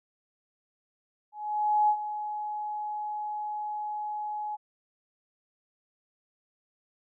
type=tone with ADSR envelope; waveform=sine; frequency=843 Hz; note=G#5; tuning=26 cents sharp; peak=-19 dBFS; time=1.32-4.57 s; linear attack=570 ms; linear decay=71 ms; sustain=-12 dB; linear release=26 ms; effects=none